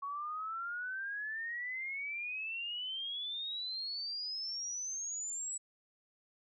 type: exponential sweep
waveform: sine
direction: up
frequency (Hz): 1108.7 to 7902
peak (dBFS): -37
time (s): 0.02-5.58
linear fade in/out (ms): 10
effects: none